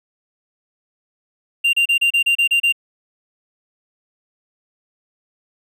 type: tone bursts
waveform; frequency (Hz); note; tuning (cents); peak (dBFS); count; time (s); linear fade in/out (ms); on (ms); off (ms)
triangle; 2781; F7; -8; -11; 9; 1.64-2.725; 10; 93; 31
effects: none